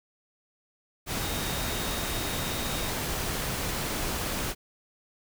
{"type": "tone in noise", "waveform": "sine", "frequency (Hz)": 3729, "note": "A#7", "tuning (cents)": 0, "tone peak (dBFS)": -40, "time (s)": [1.18, 2.93], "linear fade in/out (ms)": 50, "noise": "pink", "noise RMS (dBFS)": -31, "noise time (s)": [1.06, 4.55], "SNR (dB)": -12, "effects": []}